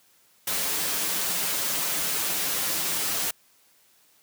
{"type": "noise with comb filter", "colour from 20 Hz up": "white", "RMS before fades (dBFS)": -27, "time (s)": [0.47, 3.31], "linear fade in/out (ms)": 5, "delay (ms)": 8.2, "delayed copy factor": -0.7, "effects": ["white hiss -61 dBFS RMS until 4.22 s", "high-pass 100 Hz 12 dB/octave"]}